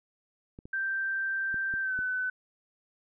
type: clicks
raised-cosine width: 3 ms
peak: -31 dBFS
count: 5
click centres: 0.589 / 0.655 / 1.543 / 1.739 / 1.99 s
type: tone with pitch glide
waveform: sine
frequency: 1568 to 1508.5 Hz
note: G6 to F#6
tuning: 0 to +33 cents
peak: -28 dBFS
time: 0.73-2.3 s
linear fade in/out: 5 ms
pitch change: -67 cents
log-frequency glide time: 1.81-1.96 s
effects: none